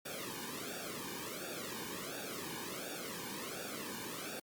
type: noise with flanger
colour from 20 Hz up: pink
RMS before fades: -43 dBFS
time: 0.05-4.4 s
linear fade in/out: 10 ms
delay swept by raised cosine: 0.97 to 1.53 ms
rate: 1.4 Hz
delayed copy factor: -1
effects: high-pass 150 Hz 12 dB/octave + Opus 48 kbps